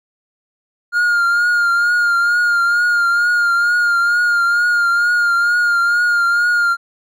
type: tone with vibrato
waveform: triangle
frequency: 1414 Hz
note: F6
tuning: 21 cents sharp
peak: -10 dBFS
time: 0.92-6.77 s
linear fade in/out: 50 ms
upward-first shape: triangle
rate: 2.2 Hz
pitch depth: 40 cents each way
effects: none